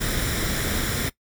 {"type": "noise with comb filter", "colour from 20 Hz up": "pink", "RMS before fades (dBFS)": -25, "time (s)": [0, 1.1], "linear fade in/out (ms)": 20, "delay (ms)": 0.55, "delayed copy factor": 0.55, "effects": ["noise-tail reverb RT60 0.1 s tail -19 dB re dry"]}